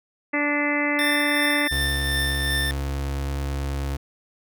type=harmonic tone; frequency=291.7 Hz; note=D4; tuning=12 cents flat; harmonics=1 / 2 / 3 / 4 / 5 / 6 / 7 / 8 / 9; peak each=-25 / -29 / -33 / -33 / -36 / -31 / -24 / -36 / -36 dBFS; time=0.33-1.68 s; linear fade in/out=10 ms
type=tone with tremolo; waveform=25% pulse; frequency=1787 Hz; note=A6; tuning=26 cents sharp; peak=-18 dBFS; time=0.99-2.71 s; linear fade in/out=0 ms; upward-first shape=triangle; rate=2.7 Hz; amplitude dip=40%
type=tone; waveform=35% pulse; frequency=69.3 Hz; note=C#2; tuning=in tune; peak=-23 dBFS; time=1.71-3.97 s; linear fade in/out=10 ms
effects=none